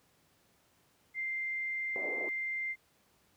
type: tone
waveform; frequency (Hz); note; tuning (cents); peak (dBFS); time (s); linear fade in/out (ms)
sine; 2093; C7; 0; -33; 1.14-2.76; 50
type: band-pass noise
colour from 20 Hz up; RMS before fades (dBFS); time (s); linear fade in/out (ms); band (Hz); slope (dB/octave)
pink; -42; 1.96-2.29; 0; 370 to 650; 24
effects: pink hiss -69 dBFS RMS until 3.36 s + high-pass 80 Hz 12 dB/octave